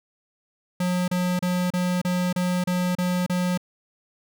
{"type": "tone bursts", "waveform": "square", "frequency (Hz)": 180, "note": "F#3", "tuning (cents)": -47, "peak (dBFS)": -22, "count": 9, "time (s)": [0.8, 3.576], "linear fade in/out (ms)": 5, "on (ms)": 280, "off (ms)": 32, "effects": []}